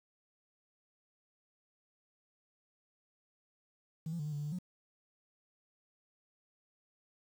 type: tone with pitch steps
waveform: triangle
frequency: 159.8 / 170 / 148 / 151.8 / 145.2 / 147.4 / 148.9 / 180.5 Hz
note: D#3 / F3 / D3 / D#3 / D3 / D3 / D3 / F#3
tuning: +47 / -46 / +14 / -42 / -19 / +7 / +24 / -43 cents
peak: -32 dBFS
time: 4.06-4.588 s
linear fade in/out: 5 ms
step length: 66 ms
effects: tanh soft clip ceiling -33 dBFS + 10-bit